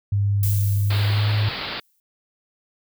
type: tone with pitch glide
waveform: sine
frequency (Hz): 100.8 to 105.32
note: G2 to G#2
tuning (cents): +49 to +25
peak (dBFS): -17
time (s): 0.12-1.49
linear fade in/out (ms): 5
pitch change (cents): +76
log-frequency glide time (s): 0.84-1.3
type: noise with exponential decay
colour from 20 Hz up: violet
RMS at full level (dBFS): -27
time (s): 0.43-2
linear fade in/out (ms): 1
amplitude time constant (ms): 340
type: low-pass noise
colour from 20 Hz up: white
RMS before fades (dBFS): -30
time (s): 0.9-1.8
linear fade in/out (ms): 5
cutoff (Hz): 4700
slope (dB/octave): 96
effects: none